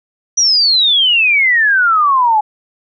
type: exponential sweep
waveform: sine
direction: down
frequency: 5920 to 830.6 Hz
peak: -8 dBFS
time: 0.37-2.41 s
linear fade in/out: 10 ms
effects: none